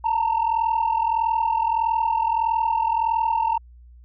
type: tone pair together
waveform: sine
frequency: 888.4 / 930 Hz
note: A5 / A#5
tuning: +16 / -4 cents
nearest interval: minor second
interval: 80 cents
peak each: -20 dBFS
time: 0.04-3.58 s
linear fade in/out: 10 ms
effects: tanh soft clip ceiling -15 dBFS + added 60 Hz sine -44 dBFS peak until 4.04 s